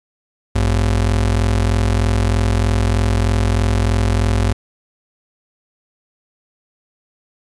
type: ring-modulated tone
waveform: square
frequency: 77.78 Hz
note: D#2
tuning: in tune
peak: -11 dBFS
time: 0.55-4.53 s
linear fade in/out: 10 ms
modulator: 21.6 Hz
effects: resampled to 24000 Hz + 8-bit